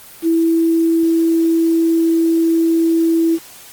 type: tone with quantisation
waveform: sine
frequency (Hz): 329.6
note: E4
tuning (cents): 0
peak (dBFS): -11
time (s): 0.22-3.39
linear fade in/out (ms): 50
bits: 6
effects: white hiss -39 dBFS RMS until 3.72 s + Opus 24 kbps